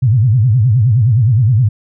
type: tone with vibrato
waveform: sine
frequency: 116.54 Hz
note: A#2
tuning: in tune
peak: -7 dBFS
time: 0.02-1.69 s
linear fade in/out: 10 ms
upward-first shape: sine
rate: 9.6 Hz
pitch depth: 240 cents each way
effects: none